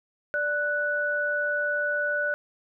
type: tone pair together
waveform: sine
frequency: 587.3 / 1481.1 Hz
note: D5 / F#6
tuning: 0 / +1 cents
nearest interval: octave + major third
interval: 1601 cents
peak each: -29 / -25 dBFS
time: 0.34-2.34 s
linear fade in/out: 0 ms
effects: none